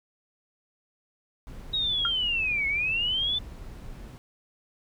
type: noise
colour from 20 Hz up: brown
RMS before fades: -41 dBFS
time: 1.47-4.18 s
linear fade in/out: 0 ms
type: linear two-way sweep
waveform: sine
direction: down then up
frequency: 3819 to 2169 to 3546 Hz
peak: -24 dBFS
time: 1.73-3.39 s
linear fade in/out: 10 ms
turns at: 2.67 s
type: tone with exponential decay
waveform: sine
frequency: 1386 Hz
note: F6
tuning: 14 cents flat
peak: -22 dBFS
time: 2.05-2.13 s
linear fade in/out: 1 ms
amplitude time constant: 17 ms
effects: none